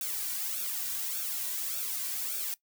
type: noise with flanger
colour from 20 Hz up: blue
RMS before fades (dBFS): -34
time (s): 0.01-2.54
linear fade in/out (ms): 2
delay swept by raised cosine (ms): 0.98 to 2.38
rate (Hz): 1.7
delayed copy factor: -0.75
effects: noise-tail reverb RT60 0.1 s tail -19 dB re dry